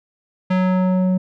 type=tone with low-pass filter sweep; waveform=square; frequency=185 Hz; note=F#3; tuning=in tune; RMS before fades=-17 dBFS; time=0.5-1.18 s; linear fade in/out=10 ms; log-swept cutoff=2600 to 400 Hz; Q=0.89; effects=none